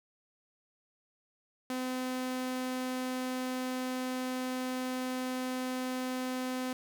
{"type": "tone", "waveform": "sawtooth", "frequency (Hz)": 255.4, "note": "C4", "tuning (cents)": -42, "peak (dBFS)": -29, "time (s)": [1.7, 6.73], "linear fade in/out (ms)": 2, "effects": []}